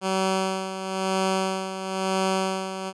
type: tone with tremolo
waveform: 10% pulse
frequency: 190 Hz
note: F#3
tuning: 46 cents sharp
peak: -13 dBFS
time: 0.01-2.93 s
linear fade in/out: 50 ms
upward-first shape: sine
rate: 1 Hz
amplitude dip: 65%
effects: resampled to 22050 Hz